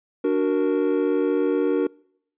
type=chord; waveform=triangle; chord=D augmented; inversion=none; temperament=equal; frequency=293.7 / 370 / 466.2 Hz; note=D4 / F#4 / A#4; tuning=0 / 0 / 0 cents; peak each=-21 dBFS; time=0.24-1.87 s; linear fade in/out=5 ms; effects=noise-tail reverb RT60 0.7 s tail -26 dB re dry + resampled to 8000 Hz